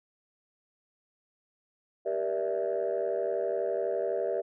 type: chord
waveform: sine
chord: E half-diminished seventh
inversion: first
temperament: equal with one note detuned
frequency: 392 / 475.7 / 587.3 / 659.3 Hz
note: G4 / Bb4 / D5 / E5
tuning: 0 / +35 / 0 / 0 cents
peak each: -32 dBFS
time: 2.05-4.42 s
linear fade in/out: 20 ms
effects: tanh soft clip ceiling -21 dBFS